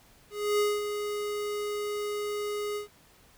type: tone with ADSR envelope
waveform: square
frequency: 415.3 Hz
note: G#4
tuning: in tune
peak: -23 dBFS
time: 0.3-2.88 s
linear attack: 290 ms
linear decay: 220 ms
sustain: -8 dB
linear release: 120 ms
effects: pink hiss -59 dBFS RMS until 3.37 s